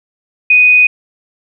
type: tone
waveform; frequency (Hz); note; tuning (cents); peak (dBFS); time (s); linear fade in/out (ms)
sine; 2489; D#7; 0; -4; 0.5-0.87; 5
effects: none